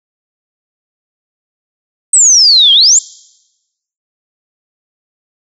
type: exponential two-way sweep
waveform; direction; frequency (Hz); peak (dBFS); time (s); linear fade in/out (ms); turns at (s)
sine; down then up; 8330 to 3136 to 7560; -3; 2.13-2.99; 5; 2.73
effects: noise-tail reverb RT60 1.0 s tail -23 dB re dry